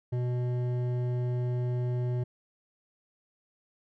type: tone with hard clipping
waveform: triangle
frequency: 123.47 Hz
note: B2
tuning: in tune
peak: -29 dBFS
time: 0.12-2.24 s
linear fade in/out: 10 ms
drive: 14 dB
effects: none